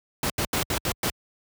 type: noise bursts at uneven times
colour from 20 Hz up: pink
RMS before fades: -25 dBFS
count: 6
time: 0.23-0.3 / 0.38-0.45 / 0.53-0.63 / 0.7-0.78 / 0.85-0.92 / 1.03-1.1 s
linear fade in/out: 2 ms
effects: high-pass 60 Hz 12 dB/octave